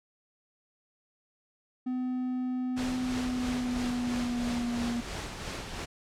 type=tone with pitch glide; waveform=triangle; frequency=253.1 to 237.5 Hz; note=B3 to A#3; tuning=+43 to +33 cents; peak=-27 dBFS; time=1.86-5.01 s; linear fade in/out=10 ms; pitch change=-110 cents; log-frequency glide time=2.99-4.9 s
type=noise with tremolo; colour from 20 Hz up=pink; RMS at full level=-36 dBFS; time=2.76-5.86 s; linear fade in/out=20 ms; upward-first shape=sine; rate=3 Hz; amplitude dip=40%
effects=low-pass 7000 Hz 12 dB/octave

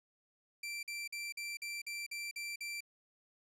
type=tone bursts; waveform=sawtooth; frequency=2349 Hz; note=D7; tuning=in tune; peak=-36 dBFS; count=9; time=0.63-2.806 s; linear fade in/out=5 ms; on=200 ms; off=47 ms; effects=low-pass 12000 Hz 12 dB/octave

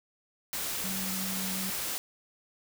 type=tone in noise; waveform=sine; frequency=190 Hz; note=F#3; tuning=46 cents sharp; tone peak=-36 dBFS; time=0.84-1.7 s; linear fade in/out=0 ms; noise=white; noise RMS=-34 dBFS; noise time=0.53-1.98 s; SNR=-5 dB; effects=none

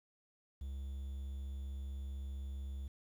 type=tone with quantisation; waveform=triangle; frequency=67.8 Hz; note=C#2; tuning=38 cents flat; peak=-38 dBFS; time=0.61-2.88 s; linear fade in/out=5 ms; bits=11; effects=none

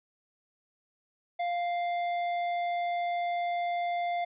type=tone with hard clipping; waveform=sine; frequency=698.5 Hz; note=F5; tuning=in tune; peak=-30 dBFS; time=1.39-4.25 s; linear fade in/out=10 ms; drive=9 dB; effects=resampled to 8000 Hz

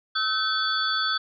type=tone cluster; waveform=sine; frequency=1296 / 1530 / 3439 / 4504 Hz; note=E6 / G6 / A7 / C#8; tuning=-30 / -42 / -40 / +27 cents; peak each=-28 dBFS; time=0.15-1.18 s; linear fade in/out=10 ms; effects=none

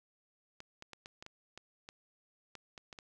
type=clicks; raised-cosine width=0.2 ms; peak=-30 dBFS; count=12; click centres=0.604 / 0.824 / 0.933 / 1.059 / 1.225 / 1.264 / 1.576 / 1.889 / 2.553 / 2.778 / 2.928 / 2.988 s; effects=none

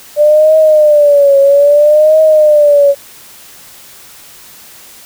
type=tone with vibrato; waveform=sine; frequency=590 Hz; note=D5; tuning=8 cents sharp; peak=-3 dBFS; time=0.16-2.95 s; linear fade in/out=50 ms; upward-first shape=triangle; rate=0.61 Hz; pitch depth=120 cents each way; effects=white hiss -36 dBFS RMS until 5.05 s

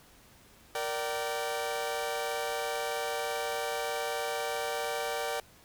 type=chord; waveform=sawtooth; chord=G minor; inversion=first; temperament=equal with one note detuned; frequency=466.2 / 587.3 / 768.7 Hz; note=Bb4 / D5 / G5; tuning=0 / 0 / -34 cents; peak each=-32 / -32 / -32 dBFS; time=0.75-5.4 s; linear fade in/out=2 ms; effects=pink hiss -58 dBFS RMS until 5.64 s

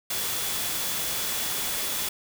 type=tone in noise; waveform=sine; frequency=3420 Hz; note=A7; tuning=50 cents flat; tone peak=-39 dBFS; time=0.1-2.09 s; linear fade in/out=5 ms; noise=white; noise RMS=-29 dBFS; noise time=0.1-2.09 s; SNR=-13 dB; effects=none

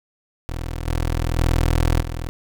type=tone with level steps; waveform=20% pulse; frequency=41.14 Hz; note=E1; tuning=3 cents flat; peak=-21 / -15 / -11 / -21 dBFS; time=0.49-2.29 s; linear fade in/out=0 ms; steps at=0.87 / 1.38 / 2.01 s; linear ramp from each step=2 ms; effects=none

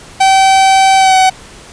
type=tone with pitch glide; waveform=45% pulse; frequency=770 to 754.2 Hz; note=G5 to F#5; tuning=-31 to +33 cents; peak=-5 dBFS; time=0.2-1.3 s; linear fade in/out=10 ms; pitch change=-36 cents; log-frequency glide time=0.97-1.16 s; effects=pink hiss -35 dBFS RMS until 1.72 s + resampled to 22050 Hz

